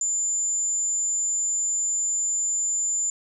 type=tone; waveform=sine; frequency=7110 Hz; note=A8; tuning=17 cents sharp; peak=-22 dBFS; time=0.01-3.1 s; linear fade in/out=2 ms; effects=none